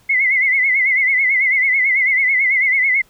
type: tone with vibrato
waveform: sine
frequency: 2093 Hz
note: C7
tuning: in tune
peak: -12 dBFS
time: 0.09-3.02 s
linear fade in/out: 10 ms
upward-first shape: sine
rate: 9.1 Hz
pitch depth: 91 cents each way
effects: pink hiss -54 dBFS RMS until 3.09 s